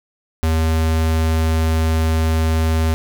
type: tone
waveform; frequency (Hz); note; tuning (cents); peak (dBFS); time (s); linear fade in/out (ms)
square; 80.3; E2; -45; -15; 0.43-2.94; 0
effects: none